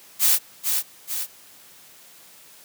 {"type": "noise with echo", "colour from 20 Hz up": "blue", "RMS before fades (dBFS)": -17, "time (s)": [0.19, 0.39], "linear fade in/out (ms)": 50, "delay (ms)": 440, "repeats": 2, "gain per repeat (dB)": -5, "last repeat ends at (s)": 1.27, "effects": ["white hiss -49 dBFS RMS until 2.64 s", "high-pass 100 Hz 12 dB/octave"]}